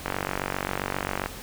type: click train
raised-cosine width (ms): 0.5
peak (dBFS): -11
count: 58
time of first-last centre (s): 0.06-1.26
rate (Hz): 47.5
effects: pink hiss -40 dBFS RMS until 1.42 s